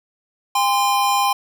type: tone pair together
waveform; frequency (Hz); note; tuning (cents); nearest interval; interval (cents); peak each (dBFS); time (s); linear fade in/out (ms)
square; 806 / 1035.8; G5 / C6; +48 / -18; major third; 434; -19; 0.55-1.33; 5
effects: none